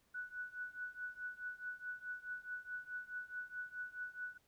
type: tone with tremolo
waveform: sine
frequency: 1480 Hz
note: F#6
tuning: in tune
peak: -39 dBFS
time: 0.14-4.38 s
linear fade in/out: 10 ms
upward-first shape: triangle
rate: 4.7 Hz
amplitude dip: 95%
effects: pink hiss -75 dBFS RMS until 4.47 s